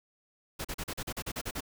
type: noise bursts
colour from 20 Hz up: pink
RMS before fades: -36 dBFS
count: 11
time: 0.59-1.607 s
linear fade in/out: 10 ms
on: 57 ms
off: 39 ms
effects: none